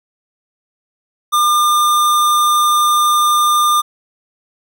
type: tone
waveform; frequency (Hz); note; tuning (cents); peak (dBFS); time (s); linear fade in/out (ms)
square; 1202; D6; +40; -11; 1.32-3.82; 20
effects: none